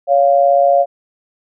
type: tone pair together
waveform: sine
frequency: 560.7 / 698.5 Hz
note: C#5 / F5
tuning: +20 / 0 cents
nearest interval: major third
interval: 380 cents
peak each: -11 dBFS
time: 0.07-0.86 s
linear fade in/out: 50 ms
effects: none